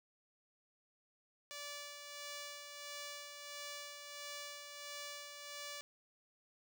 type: tone with tremolo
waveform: 5% pulse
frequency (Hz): 580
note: D5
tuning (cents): -22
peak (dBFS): -33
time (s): 1.51-5.81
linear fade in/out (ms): 0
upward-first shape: sine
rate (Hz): 1.5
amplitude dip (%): 45
effects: none